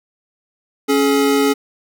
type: tone pair together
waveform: square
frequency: 277.2 / 424.6 Hz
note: C#4 / G#4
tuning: 0 / +38 cents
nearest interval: perfect fifth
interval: 738 cents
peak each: -16 dBFS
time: 0.88-1.54 s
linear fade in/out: 20 ms
effects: none